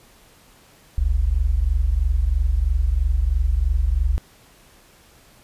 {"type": "tone pair together", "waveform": "sine", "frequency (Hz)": [46.25, 69.3], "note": ["F#1", "C#2"], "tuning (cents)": [0, 0], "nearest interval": "perfect fifth", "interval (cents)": 700, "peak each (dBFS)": -19, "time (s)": [0.98, 4.18], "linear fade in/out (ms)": 0, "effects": ["pink hiss -52 dBFS RMS until 5.43 s", "resampled to 32000 Hz"]}